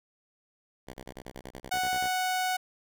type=tone bursts; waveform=5% pulse; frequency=65.2 Hz; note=C2; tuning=5 cents flat; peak=-29 dBFS; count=13; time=0.87-2.076 s; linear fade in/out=10 ms; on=66 ms; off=29 ms
type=tone; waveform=sawtooth; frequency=740 Hz; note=F#5; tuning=in tune; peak=-23 dBFS; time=1.71-2.57 s; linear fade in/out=10 ms
effects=none